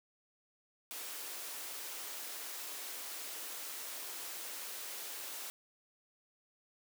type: high-pass noise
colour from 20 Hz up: white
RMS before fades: -44 dBFS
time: 0.91-5.5 s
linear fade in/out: 0 ms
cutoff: 300 Hz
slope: 24 dB/octave
effects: none